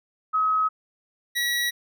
sine / 25% pulse tone pair in turn, 1275 / 1924.7 Hz, D#6 / B6, +42 / -45 cents, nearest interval perfect fifth, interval 713 cents, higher second, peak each -19 dBFS, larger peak neither, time 0.33-0.69 / 1.35-1.71 s, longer neither, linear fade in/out 20 ms, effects none

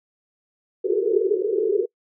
white band-pass noise, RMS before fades -21 dBFS, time 0.84-1.86 s, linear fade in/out 10 ms, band 370 to 450 Hz, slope 96 dB/octave, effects noise-tail reverb RT60 0.1 s tail -25 dB re dry

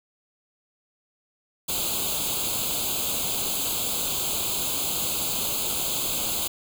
white noise with comb filter, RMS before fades -27 dBFS, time 1.68-6.48 s, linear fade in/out 10 ms, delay 0.27 ms, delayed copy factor +1, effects none

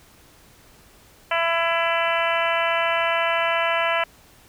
harmonic tone, 334.1 Hz, E4, 23 cents sharp, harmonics 2 / 3 / 4 / 5 / 6 / 7 / 8 / 9, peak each -24 / -26 / -27 / -28 / -29 / -29 / -30 / -31 dBFS, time 1.31-4.04 s, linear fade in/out 5 ms, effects pink hiss -52 dBFS RMS until 4.48 s

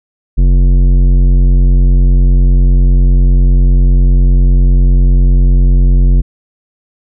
sine tone with tanh clipping, 45 Hz, F#1, 47 cents flat, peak -6 dBFS, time 0.37-6.22 s, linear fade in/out 20 ms, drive 13 dB, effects none

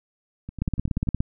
two click trains, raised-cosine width 5 ms, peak -22 / -11 dBFS, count 7 / 11, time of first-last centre 0.49-1.073 / 0.62-1.205 s, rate 10.3 / 17.1 Hz, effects none

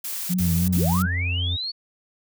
blue noise bursts, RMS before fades -30 dBFS, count 3, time 0.04-1.024 s, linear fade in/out 5 ms, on 300 ms, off 42 ms
sine tone with vibrato, 174.61 Hz, F3, in tune, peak -20 dBFS, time 0.29-1.07 s, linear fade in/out 20 ms, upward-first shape triangle, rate 3.1 Hz, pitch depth 100 cents each way
triangle tone with pitch glide, 87 to 87.96 Hz, F2 to F2, -6 to +13 cents, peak -21 dBFS, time 0.39-1.57 s, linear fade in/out 20 ms, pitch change +19 cents, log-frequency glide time 0.66-1.02 s
sine linear sweep, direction up, 88.6 to 4493 Hz, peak -26 dBFS, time 0.74-1.72 s, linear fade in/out 20 ms
effects none

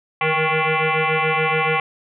sine tone with frequency modulation, 784 Hz, G5, in tune, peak -16 dBFS, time 0.21-1.8 s, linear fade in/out 2 ms, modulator 315 Hz, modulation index 5.9, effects none

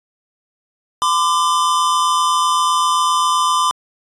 square tone pair together, 1017.3 / 1185 Hz, C6 / D6, -49 / +15 cents, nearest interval minor third, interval 264 cents, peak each -17 dBFS, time 1.02-3.71 s, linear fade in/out 0 ms, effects resampled to 24000 Hz

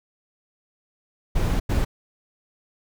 brown noise bursts at uneven times, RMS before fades -21 dBFS, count 2, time 1.35-1.6 / 1.69-1.85 s, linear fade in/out 10 ms, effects none

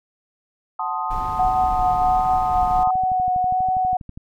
sine chord, F# diminished seventh, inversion none, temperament equal, 740 / 880 / 1046.5 / 1244.5 Hz, F#5 / A5 / C6 / Eb6, 0 / 0 / 0 / 0 cents, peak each -29 / -26 / -30 / -27 dBFS, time 0.79-2.91 s, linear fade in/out 5 ms
brown noise, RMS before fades -30 dBFS, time 1.1-2.84 s, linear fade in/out 10 ms
sine tone with vibrato, 740 Hz, F#5, in tune, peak -17 dBFS, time 1.39-3.97 s, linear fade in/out 5 ms, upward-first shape sine, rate 1.4 Hz, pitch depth 15 cents each way
click train, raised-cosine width 5 ms, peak -23 dBFS, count 20, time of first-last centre 2.63-4.175 s, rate 12.3 Hz
effects none

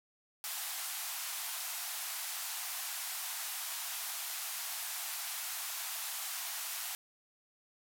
white band-pass noise, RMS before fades -40 dBFS, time 0.44-6.95 s, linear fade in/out 0 ms, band 660 to 16000 Hz, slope 96 dB/octave, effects none

